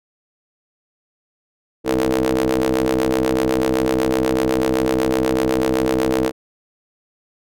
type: ring-modulated tone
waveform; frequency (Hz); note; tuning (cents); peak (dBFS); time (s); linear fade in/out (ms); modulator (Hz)
sawtooth; 65; C2; -11; -9; 1.84-6.32; 50; 386
effects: none